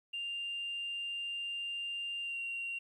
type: tone with pitch glide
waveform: sine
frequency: 2794 to 2759 Hz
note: F7 to F7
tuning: 0 to -22 cents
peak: -35 dBFS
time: 0.13-2.79 s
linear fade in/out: 10 ms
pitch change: -22 cents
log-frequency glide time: 2.21-2.38 s
effects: tanh soft clip ceiling -32 dBFS + 12-bit